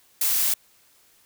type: noise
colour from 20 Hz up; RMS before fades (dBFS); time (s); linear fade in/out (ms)
blue; -22; 0.21-0.54; 5
effects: white hiss -59 dBFS RMS until 1.25 s